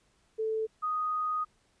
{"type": "tone pair in turn", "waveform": "sine", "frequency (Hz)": [440, 1244.5], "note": ["A4", "D#6"], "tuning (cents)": [0, 0], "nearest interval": "octave + tritone", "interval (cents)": 1800, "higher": "second", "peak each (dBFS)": -28, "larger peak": "neither", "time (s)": [[0.38, 0.67], [0.82, 1.45]], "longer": "second", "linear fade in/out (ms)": 20, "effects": ["pink hiss -69 dBFS RMS until 1.8 s", "resampled to 22050 Hz"]}